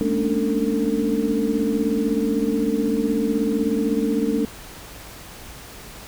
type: tone cluster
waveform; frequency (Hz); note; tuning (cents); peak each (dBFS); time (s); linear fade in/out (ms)
sine; 210.5 / 229.9 / 280.4 / 296.5 / 451.4; G#3 / A#3 / C#4 / D4 / A4; +24 / -24 / +20 / +17 / +44; -25; 0.01-4.45; 0
effects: added 50 Hz sine -46 dBFS peak until 6.07 s + pink hiss -40 dBFS RMS until 6.07 s